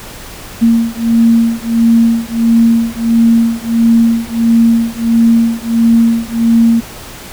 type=beating tone pair; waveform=sine; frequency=229.3 / 230.8 Hz; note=A#3 / A#3; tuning=-28 / -17 cents; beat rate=1.5 Hz; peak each=-10 dBFS; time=0.61-6.81 s; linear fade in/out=20 ms; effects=pink hiss -30 dBFS RMS until 7.32 s